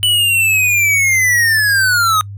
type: linear sweep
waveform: square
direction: down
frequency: 2986 to 1239 Hz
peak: -11 dBFS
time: 0.03-2.21 s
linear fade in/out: 0 ms
effects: noise-tail reverb RT60 0.1 s tail -25 dB re dry + added 100 Hz sine -26 dBFS peak until 2.37 s